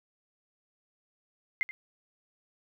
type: tone with echo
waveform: sine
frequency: 2093 Hz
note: C7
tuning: in tune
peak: -25 dBFS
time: 1.61-1.63 s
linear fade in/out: 0 ms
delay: 80 ms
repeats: 1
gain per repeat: -13 dB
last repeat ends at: 1.71 s
effects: none